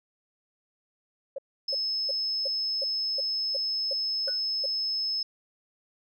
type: tone bursts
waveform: sine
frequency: 548 Hz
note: C#5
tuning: 20 cents flat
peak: -30 dBFS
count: 10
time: 1.36-4.66 s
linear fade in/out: 5 ms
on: 24 ms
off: 340 ms
type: tone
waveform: sine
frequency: 5200 Hz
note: E8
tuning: 24 cents flat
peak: -26 dBFS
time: 1.68-5.23 s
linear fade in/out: 5 ms
type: tone with exponential decay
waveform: sine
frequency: 1480 Hz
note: F#6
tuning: in tune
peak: -35 dBFS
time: 4.28-4.43 s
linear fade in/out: 0 ms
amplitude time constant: 31 ms
effects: tanh soft clip ceiling -19 dBFS